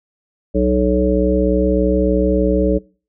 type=harmonic tone with a mistuned harmonic; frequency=61.74 Hz; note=B1; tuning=in tune; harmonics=1 / 3 / 5 / 7 / 9; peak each=-19 / -19 / -19 / -19 / -19 dBFS; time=0.54-2.79 s; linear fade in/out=20 ms; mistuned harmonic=3; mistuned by=+29 cents; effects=noise-tail reverb RT60 0.4 s tail -24 dB re dry